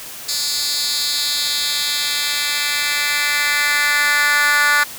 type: tone with high-pass filter sweep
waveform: 10% pulse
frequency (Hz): 291.8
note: D4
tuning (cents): -11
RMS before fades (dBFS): -18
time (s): 0.28-4.84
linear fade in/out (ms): 10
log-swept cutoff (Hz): 5000 to 1500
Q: 2.2
effects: white hiss -33 dBFS RMS until 4.98 s